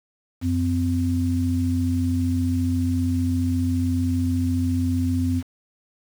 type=tone pair together; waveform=sine; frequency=90.54 / 256.8 Hz; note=F#2 / C4; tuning=-37 / -32 cents; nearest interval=octave + tritone; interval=1805 cents; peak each=-22 dBFS; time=0.41-5.43 s; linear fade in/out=50 ms; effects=7-bit